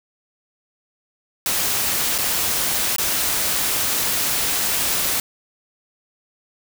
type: noise with dropouts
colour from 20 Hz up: white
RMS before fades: -21 dBFS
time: 1.46-5.2 s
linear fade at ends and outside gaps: 1 ms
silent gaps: 2.18-2.185 / 2.962-2.983 s
effects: none